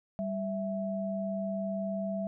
sine tone pair together, 196 / 659.3 Hz, G3 / E5, 0 / 0 cents, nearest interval octave + major sixth, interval 2100 cents, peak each -33 / -34 dBFS, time 0.19-2.27 s, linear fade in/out 0 ms, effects none

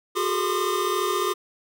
square tone cluster, 364.8 / 407.6 / 442.1 / 1040 / 1206 Hz, F#4 / G#4 / A4 / C6 / D6, -24 / -32 / +8 / -11 / +46 cents, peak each -28 / -29 / -35 / -32 / -28 dBFS, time 0.15-1.34 s, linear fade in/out 20 ms, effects none

